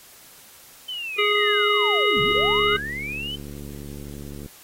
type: linear two-way sweep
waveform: sine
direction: down then up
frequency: 3087 to 119.3 to 3087 Hz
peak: -28 dBFS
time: 0.88-3.36 s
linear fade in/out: 10 ms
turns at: 2.22 s
type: harmonic tone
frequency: 415.3 Hz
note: G#4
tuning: in tune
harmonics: 1 / 3 / 5 / 7 / 9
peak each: -22 / -24 / -23 / -24 / -31 dBFS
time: 1.18-2.77 s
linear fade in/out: 10 ms
type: click train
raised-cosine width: 3 ms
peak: -25 dBFS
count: 165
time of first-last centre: 2.17-4.461 s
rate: 71.6 Hz
effects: white hiss -48 dBFS RMS until 4.63 s + AAC 48 kbps